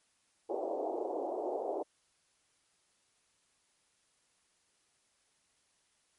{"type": "band-pass noise", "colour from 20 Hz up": "pink", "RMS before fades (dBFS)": -36, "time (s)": [0.49, 1.83], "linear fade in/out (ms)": 10, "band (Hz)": [330, 810], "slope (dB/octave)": 48, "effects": ["white hiss -73 dBFS RMS until 6.18 s", "MP3 48 kbps"]}